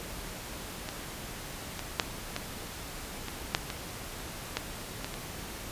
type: clicks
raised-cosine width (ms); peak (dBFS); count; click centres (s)
0.2; -18 / -18 / -6 / -14 / -20 / -6 / -17 / -11 / -17 / -20; 10; 0.889 / 1.793 / 1.998 / 2.364 / 3.284 / 3.549 / 3.702 / 4.57 / 5.045 / 5.141
effects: pink hiss -41 dBFS RMS until 5.71 s + resampled to 32000 Hz